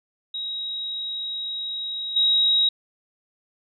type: tone with level steps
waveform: sine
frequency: 3813 Hz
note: A#7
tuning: 38 cents sharp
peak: -27 / -16 dBFS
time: 0.34-2.69 s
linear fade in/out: 5 ms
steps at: 2.16 s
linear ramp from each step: 5 ms
effects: none